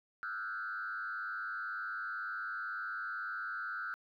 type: tone with frequency modulation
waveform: sine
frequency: 1436 Hz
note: F6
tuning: 48 cents sharp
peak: -36 dBFS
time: 0.23-3.94 s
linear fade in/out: 0 ms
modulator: 102 Hz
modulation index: 1.3
effects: tanh soft clip ceiling -32 dBFS + 13-bit